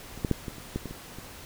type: clicks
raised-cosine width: 3 ms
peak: -28 / -13 / -10 / -22 / -30 / -16 / -23 / -26 / -26 dBFS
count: 9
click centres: 0.176 / 0.248 / 0.313 / 0.482 / 0.583 / 0.76 / 0.857 / 0.91 / 1.186 s
effects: pink hiss -45 dBFS RMS until 1.45 s